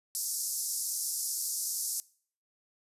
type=band-pass noise; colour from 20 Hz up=white; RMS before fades=-34 dBFS; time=0.15-2 s; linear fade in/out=0 ms; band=5000 to 13000 Hz; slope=48 dB/octave; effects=noise-tail reverb RT60 0.5 s tail -22 dB re dry + resampled to 32000 Hz